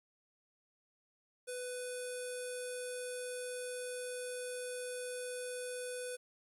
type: tone with low-pass filter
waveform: square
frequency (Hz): 497.8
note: B4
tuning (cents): +14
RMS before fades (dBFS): -42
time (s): 1.47-6.17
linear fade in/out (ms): 20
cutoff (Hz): 10000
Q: 8.5
effects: 12-bit